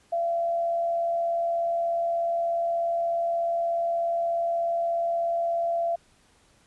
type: tone with frequency modulation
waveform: sine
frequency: 680 Hz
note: F5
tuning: 46 cents flat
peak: -23 dBFS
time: 0.12-5.96 s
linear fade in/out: 10 ms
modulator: 76.7 Hz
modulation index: 0.2
effects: pink hiss -61 dBFS RMS until 6.66 s + resampled to 24000 Hz